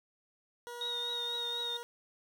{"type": "tone with pitch glide", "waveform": "20% pulse", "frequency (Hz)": [480, 475.6], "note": ["B4", "A#4"], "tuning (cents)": [-49, 35], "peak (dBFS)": -37, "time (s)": [0.67, 1.83], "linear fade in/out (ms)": 0, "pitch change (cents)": -16, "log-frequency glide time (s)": [1.03, 1.39]}
{"type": "tone with vibrato", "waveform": "sine", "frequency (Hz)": 3729, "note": "A#7", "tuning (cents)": 0, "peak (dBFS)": -34, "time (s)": [0.81, 1.77], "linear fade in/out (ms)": 2, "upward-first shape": "triangle", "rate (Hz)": 4.1, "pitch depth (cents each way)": 47}
{"effects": []}